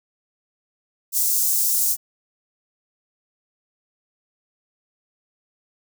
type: high-pass noise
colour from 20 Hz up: white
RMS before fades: -20 dBFS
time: 1.12-1.97 s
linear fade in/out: 50 ms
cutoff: 6000 Hz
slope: 24 dB/octave
effects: none